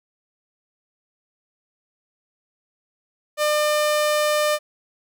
sawtooth tone, 600 Hz, D5, 37 cents sharp, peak -14 dBFS, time 3.37-4.59 s, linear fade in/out 50 ms, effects none

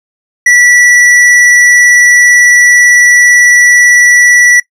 sine tone with hard clipping, 1953 Hz, B6, 20 cents flat, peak -4 dBFS, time 0.46-4.6 s, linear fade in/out 5 ms, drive 13 dB, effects noise-tail reverb RT60 0.1 s tail -20 dB re dry + low-pass 10000 Hz 12 dB/octave

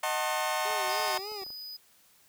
sawtooth chord, D# diminished seventh, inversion none, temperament just, 622.3 / 746.7 / 896 / 1075.3 Hz, D#5 / F#5 / A5 / C6, 0 / +16 / +31 / +47 cents, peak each -30 dBFS, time 0.03-1.18 s, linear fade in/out 5 ms
25% pulse tone with vibrato, 400.2 Hz, G4, 36 cents sharp, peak -35 dBFS, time 0.65-1.44 s, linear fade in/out 5 ms, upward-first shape sine, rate 3.4 Hz, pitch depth 120 cents each way
clicks, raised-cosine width 1 ms, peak -39 dBFS, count 10, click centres 0.706 / 0.876 / 1 / 1.079 / 1.148 / 1.191 / 1.318 / 1.419 / 1.465 / 1.504 s
square tone, 4978 Hz, D#8, in tune, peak -40 dBFS, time 0.89-1.77 s, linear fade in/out 10 ms
effects white hiss -62 dBFS RMS until 2.28 s

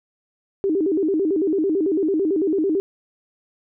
sine tone with vibrato, 350.3 Hz, F4, 5 cents sharp, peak -17 dBFS, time 0.64-2.8 s, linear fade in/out 0 ms, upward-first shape square, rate 9 Hz, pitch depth 200 cents each way, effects none

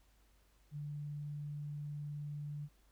sine tone, 146.83 Hz, D3, in tune, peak -40 dBFS, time 0.71-2.69 s, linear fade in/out 50 ms, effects added 50 Hz sine -67 dBFS peak until 2.91 s + pink hiss -73 dBFS RMS until 2.91 s

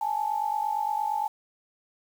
sine tone pair together, 830.6 / 879.3 Hz, G#5 / A5, 0 / -1 cents, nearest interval minor second, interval 99 cents, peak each -28 dBFS, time 0.01-1.28 s, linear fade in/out 5 ms, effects 8-bit

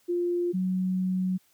sine tone pair in turn, 350 / 185.41 Hz, F4 / F#3, +4 / +4 cents, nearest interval major seventh, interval 1100 cents, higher first, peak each -24 / -24 dBFS, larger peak neither, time 0.08-0.53 / 0.53-1.38 s, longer second, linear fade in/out 20 ms, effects white hiss -65 dBFS RMS until 1.53 s + high-pass 60 Hz 12 dB/octave

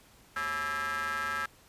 40% pulse ring-modulated tone, 153.6 Hz, D#3, 22 cents flat, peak -27 dBFS, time 0.36-1.46 s, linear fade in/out 5 ms, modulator 1470 Hz, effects pink hiss -59 dBFS RMS until 1.68 s + resampled to 32000 Hz

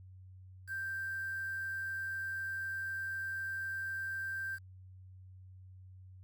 sine tone with quantisation, 1572 Hz, G6, 4 cents sharp, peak -36 dBFS, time 0.67-4.59 s, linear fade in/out 50 ms, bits 9, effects added 93 Hz sine -51 dBFS peak until 6.23 s

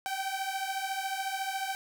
sawtooth beating tone pair, 767 / 781 Hz, G5 / G5, -38 / -7 cents, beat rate 14 Hz, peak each -31 dBFS, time 0.06-1.75 s, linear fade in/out 0 ms, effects 11-bit

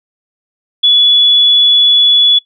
sine tone, 3416 Hz, G#7, 48 cents sharp, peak -5 dBFS, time 0.83-2.39 s, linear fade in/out 10 ms, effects noise-tail reverb RT60 0.1 s tail -20 dB re dry

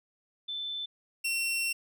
sine / sawtooth tone pair in turn, 3527 / 2720 Hz, A7 / F7, +3 / -46 cents, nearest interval major third, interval 449 cents, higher first, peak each -33 / -25 dBFS, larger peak second, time 0.48-0.86 / 1.24-1.73 s, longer second, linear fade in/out 10 ms, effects none

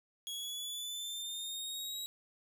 sawtooth exponential sweep, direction up, 3322 to 3855 Hz, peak -36 dBFS, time 0.27-2.06 s, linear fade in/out 0 ms, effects none

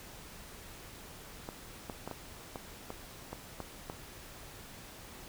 clicks, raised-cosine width 1 ms, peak -25 dBFS, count 9, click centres 1.489 / 1.898 / 2.076 / 2.113 / 2.558 / 2.904 / 3.33 / 3.603 / 3.899 s, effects pink hiss -50 dBFS RMS until 5.28 s

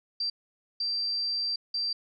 sine tone bursts at uneven times, 4699 Hz, D8, in tune, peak -27 dBFS, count 3, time 0.2-0.3 / 0.8-1.56 / 1.74-1.93 s, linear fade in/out 5 ms, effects none

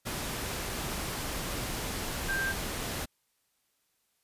sine tone in noise, 1581 Hz, G6, 14 cents sharp, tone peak -29 dBFS, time 2.28-2.53 s, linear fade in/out 20 ms, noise pink, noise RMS -35 dBFS, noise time 0.05-3.06 s, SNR +3 dB, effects white hiss -75 dBFS RMS until 4.23 s + resampled to 32000 Hz

